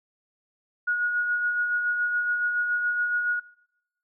sine tone with tremolo, 1449 Hz, F#6, 37 cents flat, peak -21 dBFS, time 0.87-3.4 s, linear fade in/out 10 ms, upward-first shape sine, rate 7.1 Hz, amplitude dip 35%, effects noise-tail reverb RT60 0.8 s tail -21 dB re dry

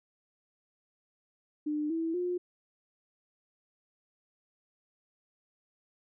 sine tone with pitch steps, 300 / 327.2 / 356.8 Hz, D4 / E4 / F4, +37 / -13 / +37 cents, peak -29 dBFS, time 1.66-2.38 s, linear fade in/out 10 ms, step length 240 ms, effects none

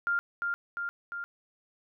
sine tone with echo, 1399 Hz, F6, 3 cents sharp, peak -25 dBFS, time 0.07-0.19 s, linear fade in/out 0 ms, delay 350 ms, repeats 3, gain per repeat -3 dB, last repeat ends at 1.24 s, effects none

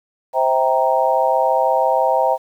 sine chord, C dominant seventh, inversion none, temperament equal with one note detuned, 523.3 / 649.4 / 784 / 932.3 Hz, C5 / E5 / G5 / Bb5, 0 / -26 / 0 / 0 cents, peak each -19 dBFS, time 0.33-2.38 s, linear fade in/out 50 ms, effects 8-bit

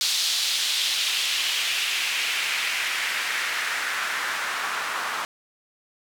white noise with band-pass filter sweep, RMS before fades -26 dBFS, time 0.01-5.25 s, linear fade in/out 0 ms, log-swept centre 4200 to 1200 Hz, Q 1.9, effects none

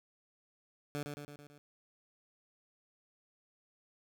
15% pulse tone with echo, 145.9 Hz, D3, 11 cents flat, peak -30 dBFS, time 0.95-1.03 s, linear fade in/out 0 ms, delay 110 ms, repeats 5, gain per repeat -4 dB, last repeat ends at 1.58 s, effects none

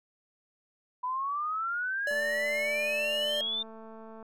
sine exponential sweep, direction up, 987.8 to 3622 Hz, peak -29 dBFS, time 1.03-3.63 s, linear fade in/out 10 ms
square tone with pitch glide, 585 to 593.5 Hz, D5 to D5, -7 to +18 cents, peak -32 dBFS, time 2.07-3.41 s, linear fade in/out 2 ms, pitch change +25 cents, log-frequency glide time 2.22-2.77 s
click train, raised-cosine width 1 ms, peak -35 dBFS, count 471, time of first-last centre 2.11-4.227 s, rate 222 Hz
effects none

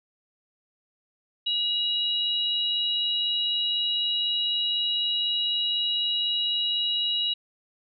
sine tone pair together, 2886 / 3870 Hz, F#7 / B7, -44 / -36 cents, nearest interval perfect fourth, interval 508 cents, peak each -26 dBFS, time 1.46-7.34 s, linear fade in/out 10 ms, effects none

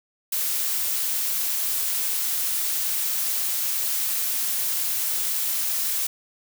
blue noise, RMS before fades -25 dBFS, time 0.32-6.07 s, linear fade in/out 5 ms, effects none

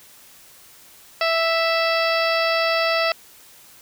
harmonic tone, 659.3 Hz, E5, in tune, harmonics 1 / 2 / 3 / 4 / 5 / 6 / 7 / 8, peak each -21 / -24 / -26 / -26 / -33 / -33 / -29 / -31 dBFS, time 1.21-3.12 s, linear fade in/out 2 ms, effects white hiss -48 dBFS RMS until 3.81 s

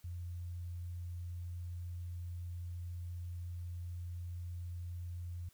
sine tone, 87.31 Hz, F2, in tune, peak -40 dBFS, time 0.04-5.49 s, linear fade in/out 5 ms, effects white hiss -69 dBFS RMS until 5.53 s

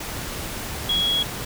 sine tone in noise, 3326 Hz, G#7, 2 cents sharp, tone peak -19 dBFS, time 0.89-1.23 s, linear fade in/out 5 ms, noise pink, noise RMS -31 dBFS, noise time 0-1.45 s, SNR +9 dB, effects none

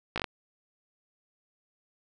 slowing click train, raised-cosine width 0.3 ms, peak -14 dBFS, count 5, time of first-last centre 0.16-0.242 s, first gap 17 ms, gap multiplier 1.13, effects none

